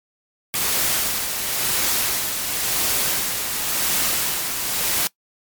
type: noise with tremolo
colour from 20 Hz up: white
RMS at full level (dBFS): -20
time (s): 0.54-5.07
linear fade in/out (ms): 0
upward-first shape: sine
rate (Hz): 0.94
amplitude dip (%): 45
effects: noise-tail reverb RT60 0.1 s tail -22 dB re dry + MP3 96 kbps